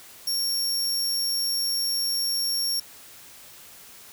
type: tone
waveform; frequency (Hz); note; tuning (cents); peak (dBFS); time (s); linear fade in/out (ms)
sawtooth; 5520; F8; -21; -21; 0.27-2.8; 5
effects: white hiss -47 dBFS RMS until 4.12 s